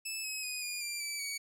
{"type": "tone with pitch steps", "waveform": "15% pulse", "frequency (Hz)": [2620, 2556, 2493, 2432, 2372, 2314, 2257], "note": ["E7", "D#7", "D#7", "D#7", "D7", "D7", "C#7"], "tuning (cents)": [-11, 46, 3, -40, 17, -26, 31], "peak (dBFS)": -29, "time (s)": [0.05, 1.38], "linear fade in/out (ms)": 10, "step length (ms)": 190, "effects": []}